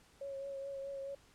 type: tone with vibrato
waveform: sine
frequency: 550 Hz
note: C#5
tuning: 14 cents flat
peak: -40 dBFS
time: 0.21-1.15 s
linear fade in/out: 5 ms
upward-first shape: triangle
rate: 4.7 Hz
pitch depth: 28 cents each way
effects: pink hiss -65 dBFS RMS until 1.34 s + low-pass 10000 Hz 12 dB/octave